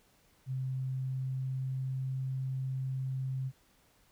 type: tone with pitch glide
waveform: sine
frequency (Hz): 130.81 to 131.8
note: C3 to C3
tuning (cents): 0 to +13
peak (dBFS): -32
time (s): 0.46-3.52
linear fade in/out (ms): 50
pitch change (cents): +13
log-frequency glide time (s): 0.65-2.2
effects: pink hiss -67 dBFS RMS until 4.11 s